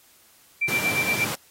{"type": "tone with tremolo", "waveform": "sine", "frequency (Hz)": 2349, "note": "D7", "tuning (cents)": 0, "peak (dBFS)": -19, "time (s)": [0.61, 1.25], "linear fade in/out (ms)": 10, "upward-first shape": "sine", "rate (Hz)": 8.5, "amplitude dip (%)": 75}
{"type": "high-pass noise", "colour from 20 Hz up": "pink", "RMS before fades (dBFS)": -30, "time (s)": [0.68, 1.35], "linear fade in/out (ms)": 5, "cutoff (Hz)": 100, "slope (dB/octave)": 48}
{"effects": ["white hiss -56 dBFS RMS until 1.5 s", "AAC 48 kbps"]}